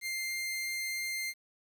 sawtooth tone, 2101 Hz, C7, 7 cents sharp, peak -30 dBFS, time 0.01-1.34 s, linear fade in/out 50 ms, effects 10-bit

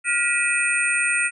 sine tone cluster, 1418 / 1933 / 2437 / 2577 / 8670 Hz, F6 / B6 / D#7 / E7 / C#9, +26 / -38 / -37 / -40 / -39 cents, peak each -25 dBFS, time 0.04-1.31 s, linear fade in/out 50 ms, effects none

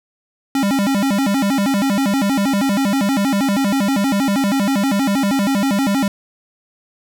square tone with vibrato, 233.1 Hz, A#3, in tune, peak -15 dBFS, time 0.55-6.08 s, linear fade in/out 2 ms, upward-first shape square, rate 6.3 Hz, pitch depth 270 cents each way, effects none

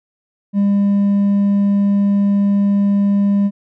sine tone with hard clipping, 200.8 Hz, G3, 42 cents sharp, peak -12 dBFS, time 0.53-3.51 s, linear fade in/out 50 ms, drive 2 dB, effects none

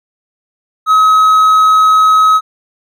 triangle tone, 1276 Hz, D#6, 43 cents sharp, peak -3 dBFS, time 0.86-2.41 s, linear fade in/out 50 ms, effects none

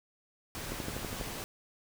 pink noise, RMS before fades -40 dBFS, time 0.55-1.44 s, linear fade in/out 0 ms
click train, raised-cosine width 2 ms, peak -24 dBFS, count 7, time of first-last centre 0.72-1.212 s, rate 12.2 Hz
effects none

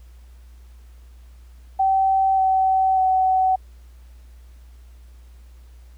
sine tone with pitch steps, 770 / 761.6 / 753.3 Hz, G5 / F#5 / F#5, -31 / +50 / +31 cents, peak -15 dBFS, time 1.79-3.56 s, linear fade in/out 10 ms, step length 590 ms, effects added 60 Hz sine -42 dBFS peak until 5.97 s + pink hiss -60 dBFS RMS until 5.97 s

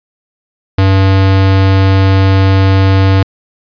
square tone, 96.3 Hz, G2, 30 cents flat, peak -6 dBFS, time 0.78-3.23 s, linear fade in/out 5 ms, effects resampled to 11025 Hz

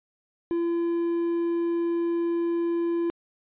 triangle tone, 339.7 Hz, F4, 48 cents flat, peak -21 dBFS, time 0.51-3.1 s, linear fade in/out 0 ms, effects resampled to 8000 Hz

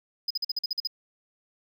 triangle tone bursts, 5010 Hz, D#8, 11 cents sharp, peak -24 dBFS, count 9, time 0.28-0.873 s, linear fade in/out 5 ms, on 25 ms, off 46 ms, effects none

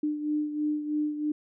sine beating tone pair, 299.7 / 302.8 Hz, D4 / D#4, +35 / -47 cents, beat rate 3.1 Hz, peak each -27 / -34 dBFS, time 0.03-1.32 s, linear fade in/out 5 ms, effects none

